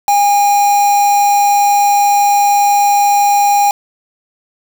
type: tone with quantisation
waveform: triangle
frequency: 813 Hz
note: G#5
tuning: 37 cents flat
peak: -6 dBFS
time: 0.08-3.71 s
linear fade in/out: 2 ms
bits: 3
effects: none